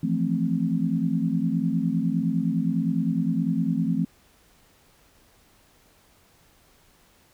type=chord; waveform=sine; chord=F major seventh; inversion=third; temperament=equal; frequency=164.81 / 174.61 / 220 / 261.6 Hz; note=E3 / F3 / A3 / C4; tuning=0 / 0 / 0 / 0 cents; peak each=-27 dBFS; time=0.03-4.05 s; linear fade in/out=5 ms; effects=pink hiss -59 dBFS RMS until 7.33 s